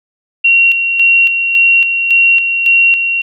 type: tone with tremolo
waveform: sine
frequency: 2744 Hz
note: F7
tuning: 31 cents flat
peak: -5 dBFS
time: 0.44-3.22 s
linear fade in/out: 10 ms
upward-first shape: square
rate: 1.8 Hz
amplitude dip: 50%
effects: none